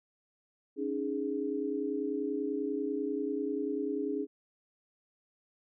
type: chord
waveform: sine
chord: C# suspended second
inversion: none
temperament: equal with one note detuned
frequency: 277.2 / 307.4 / 415.3 Hz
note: C#4 / D#4 / G#4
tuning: 0 / -21 / 0 cents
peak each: -35 / -36 / -34 dBFS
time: 0.76-4.27 s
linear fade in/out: 50 ms
effects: none